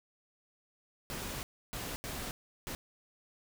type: noise bursts at uneven times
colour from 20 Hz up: pink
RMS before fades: -40 dBFS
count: 4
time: 1.1-1.43 / 1.73-1.96 / 2.04-2.31 / 2.67-2.75 s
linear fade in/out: 0 ms
effects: none